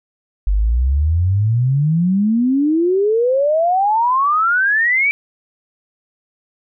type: exponential sweep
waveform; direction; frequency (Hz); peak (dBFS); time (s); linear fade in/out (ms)
sine; up; 47 to 2335; -12; 0.47-5.11; 0
effects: none